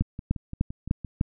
two click trains, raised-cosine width 5 ms, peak -22 / -10 dBFS, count 7 / 5, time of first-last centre 0.02-1.047 / 0.01-1.211 s, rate 5.84 / 3.33 Hz, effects none

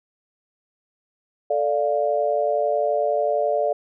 sine chord, D minor, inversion second, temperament equal, 440 / 587.3 / 698.5 Hz, A4 / D5 / F5, 0 / 0 / 0 cents, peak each -25 / -21 / -24 dBFS, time 1.5-3.73 s, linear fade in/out 5 ms, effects none

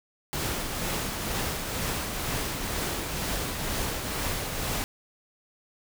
pink noise with tremolo, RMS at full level -29 dBFS, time 0.33-4.84 s, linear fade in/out 0 ms, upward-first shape triangle, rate 2.1 Hz, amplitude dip 40%, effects none

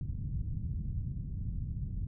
white low-pass noise, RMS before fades -36 dBFS, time 0.01-2.07 s, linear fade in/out 2 ms, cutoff 140 Hz, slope 24 dB/octave, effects none

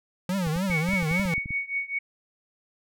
square tone with vibrato, 174.61 Hz, F3, in tune, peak -25 dBFS, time 0.29-1.34 s, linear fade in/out 2 ms, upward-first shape triangle, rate 3.5 Hz, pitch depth 250 cents each way
clicks, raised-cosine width 5 ms, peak -23 dBFS, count 12, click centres 0.469 / 0.562 / 0.7 / 0.889 / 0.935 / 1.027 / 1.113 / 1.197 / 1.255 / 1.38 / 1.459 / 1.507 s
sine tone with tremolo, 2229 Hz, C#7, 9 cents sharp, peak -23 dBFS, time 0.7-1.99 s, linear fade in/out 10 ms, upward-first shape triangle, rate 4.9 Hz, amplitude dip 95%
effects none

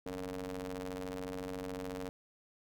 sawtooth ring-modulated tone, 93.9 Hz, F#2, 26 cents sharp, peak -32 dBFS, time 0.06-2.09 s, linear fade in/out 0 ms, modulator 366 Hz, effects none

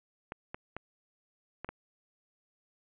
clicks, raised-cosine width 0.5 ms, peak -23 dBFS, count 5, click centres 0.321 / 0.545 / 0.766 / 1.646 / 1.69 s, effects resampled to 8000 Hz + 9-bit

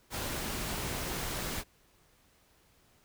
pink noise, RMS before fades -36 dBFS, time 0.1-1.64 s, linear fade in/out 50 ms, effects pink hiss -66 dBFS RMS until 3.04 s

